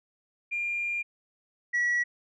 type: tone pair in turn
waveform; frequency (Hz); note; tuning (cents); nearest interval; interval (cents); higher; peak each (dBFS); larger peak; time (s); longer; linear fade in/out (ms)
sine; 2400 / 1932.1; D7 / B6; +37 / -38; major third; 375; first; -27 / -21; second; 0.51-1.03 / 1.73-2.04; first; 20
effects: tanh soft clip ceiling -22 dBFS